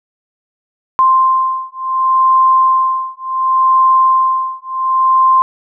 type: beating tone pair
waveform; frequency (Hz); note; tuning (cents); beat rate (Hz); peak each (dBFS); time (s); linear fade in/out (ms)
sine; 1046.5 / 1047.19; C6 / C6; 0 / +1; 0.69; -12; 0.99-5.42; 0
effects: none